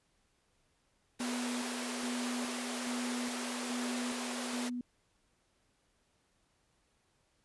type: high-pass noise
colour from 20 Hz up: pink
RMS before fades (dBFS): -40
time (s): 1.19-4.7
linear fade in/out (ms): 20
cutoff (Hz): 360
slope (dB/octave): 96
type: tone with tremolo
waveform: sine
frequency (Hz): 245.3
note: B3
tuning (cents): -12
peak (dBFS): -35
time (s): 1.2-4.81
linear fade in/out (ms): 2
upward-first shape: square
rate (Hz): 1.2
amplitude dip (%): 40
effects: pink hiss -74 dBFS RMS until 7.44 s + resampled to 24000 Hz